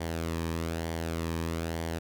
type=tone with flanger; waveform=sawtooth; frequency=82.41 Hz; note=E2; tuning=in tune; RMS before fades=-33 dBFS; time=0-1.99 s; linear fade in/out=10 ms; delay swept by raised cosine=0.76 to 1.45 ms; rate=1.1 Hz; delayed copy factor=-0.5; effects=none